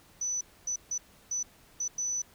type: tone bursts at uneven times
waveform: sine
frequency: 5980 Hz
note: F#8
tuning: 17 cents sharp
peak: -29 dBFS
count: 6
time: 0.21-0.41 / 0.67-0.76 / 0.91-0.98 / 1.31-1.43 / 1.8-1.88 / 1.98-2.22 s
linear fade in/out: 5 ms
effects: pink hiss -59 dBFS RMS until 2.34 s